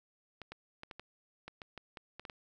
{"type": "clicks", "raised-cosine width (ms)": 0.3, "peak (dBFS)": -29, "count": 12, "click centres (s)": [0.417, 0.52, 0.834, 0.912, 0.996, 1.48, 1.618, 1.777, 1.972, 2.196, 2.252, 2.298], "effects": []}